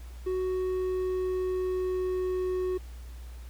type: tone with pitch glide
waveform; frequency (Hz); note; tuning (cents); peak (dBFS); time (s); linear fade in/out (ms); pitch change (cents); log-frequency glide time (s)
triangle; 371 to 368.2; F#4 to F#4; +5 to -8; -25; 0.26-2.78; 10; -13; 0.44-2.56
effects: added 60 Hz sine -40 dBFS peak until 3.49 s + pink hiss -56 dBFS RMS until 3.49 s